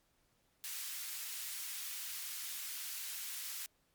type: high-pass noise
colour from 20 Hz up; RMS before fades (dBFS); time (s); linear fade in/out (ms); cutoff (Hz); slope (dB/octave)
white; -43; 0.64-3.66; 0; 1700; 12
effects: pink hiss -75 dBFS RMS until 3.94 s + MP3 96 kbps